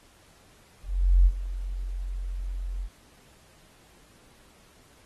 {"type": "tone with ADSR envelope", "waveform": "sine", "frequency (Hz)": 44.86, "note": "F1", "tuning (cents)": 47, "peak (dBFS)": -13, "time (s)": [0.83, 2.89], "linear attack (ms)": 430, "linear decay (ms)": 52, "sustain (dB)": -16, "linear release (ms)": 41, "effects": ["pink hiss -58 dBFS RMS until 5.05 s", "AAC 32 kbps"]}